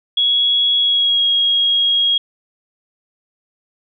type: tone with pitch glide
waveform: sine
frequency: 3343 to 3284 Hz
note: G#7 to G#7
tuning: +11 to -20 cents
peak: -12 dBFS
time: 0.17-2.18 s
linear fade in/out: 5 ms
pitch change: -31 cents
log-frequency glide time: 0.79-1.26 s
effects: none